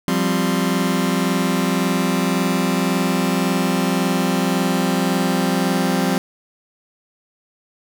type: chord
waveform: sawtooth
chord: F suspended second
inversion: none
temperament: just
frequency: 174.61 / 196.44 / 261.9 Hz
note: F3 / G3 / C4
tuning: 0 / +4 / +2 cents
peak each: -17 dBFS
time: 0.08-6.18 s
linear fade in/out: 0 ms
effects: none